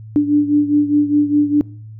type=beating tone pair; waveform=sine; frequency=292.4 / 297.3 Hz; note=D4 / D4; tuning=-7 / +21 cents; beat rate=4.9 Hz; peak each=-12 / -17 dBFS; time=0.16-1.61 s; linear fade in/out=0 ms; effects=noise-tail reverb RT60 0.5 s tail -23 dB re dry + added 109 Hz sine -32 dBFS peak until 1.99 s